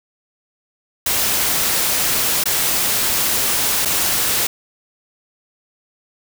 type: noise with dropouts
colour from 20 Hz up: white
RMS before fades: -18 dBFS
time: 1.06-4.47 s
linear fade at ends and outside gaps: 5 ms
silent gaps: 2.439-2.456 / 3.851-3.855 s
effects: none